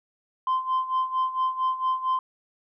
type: tone with tremolo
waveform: sine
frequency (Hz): 1037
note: C6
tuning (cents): -16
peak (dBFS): -18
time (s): 0.47-2.19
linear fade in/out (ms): 2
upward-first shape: sine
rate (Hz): 4.4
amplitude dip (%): 80
effects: tanh soft clip ceiling -19 dBFS